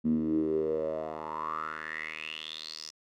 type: tone with band-pass filter sweep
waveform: 10% pulse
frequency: 78.3 Hz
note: D#2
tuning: 11 cents sharp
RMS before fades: -33 dBFS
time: 0.04-2.91 s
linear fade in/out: 20 ms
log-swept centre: 220 to 5500 Hz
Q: 7.9
effects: none